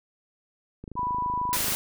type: click train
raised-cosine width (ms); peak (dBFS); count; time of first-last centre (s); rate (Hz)
3; -26; 24; 0.84-1.721; 26.1
type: tone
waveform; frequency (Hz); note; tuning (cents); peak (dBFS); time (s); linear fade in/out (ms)
sine; 987.8; B5; 0; -25; 0.96-1.57; 20
type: noise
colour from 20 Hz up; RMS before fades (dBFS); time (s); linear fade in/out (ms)
white; -27; 1.53-1.75; 0
effects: none